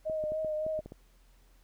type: tone with vibrato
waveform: sine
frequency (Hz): 621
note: D#5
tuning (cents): -3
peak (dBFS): -30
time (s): 0.05-0.81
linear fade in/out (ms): 20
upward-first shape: triangle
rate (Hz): 3.5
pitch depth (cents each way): 33
type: clicks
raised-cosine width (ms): 2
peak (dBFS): -30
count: 8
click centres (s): 0.098 / 0.239 / 0.32 / 0.447 / 0.665 / 0.791 / 0.86 / 0.921
effects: added 42 Hz sine -59 dBFS peak until 1.63 s + pink hiss -68 dBFS RMS until 1.63 s